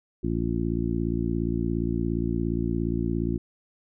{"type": "harmonic tone", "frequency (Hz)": 57.2, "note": "A#1", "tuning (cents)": -32, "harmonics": [1, 2, 3, 4, 5, 6], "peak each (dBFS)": [-31, -31, -31, -31, -31, -31], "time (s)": [0.23, 3.38], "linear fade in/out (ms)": 10, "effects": []}